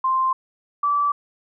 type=tone pair in turn; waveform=sine; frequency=1047 / 1157.9 Hz; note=C6 / D6; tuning=+1 / -25 cents; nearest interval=major second; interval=174 cents; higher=second; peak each=-17 dBFS; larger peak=neither; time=0.04-0.33 / 0.83-1.12 s; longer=neither; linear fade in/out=5 ms; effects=none